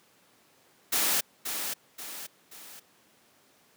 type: noise with echo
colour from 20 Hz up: white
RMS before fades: -26 dBFS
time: 0.92-1.21 s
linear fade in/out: 10 ms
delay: 530 ms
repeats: 3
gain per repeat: -7 dB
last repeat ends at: 2.8 s
effects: pink hiss -62 dBFS RMS until 3.76 s + high-pass 200 Hz 12 dB/octave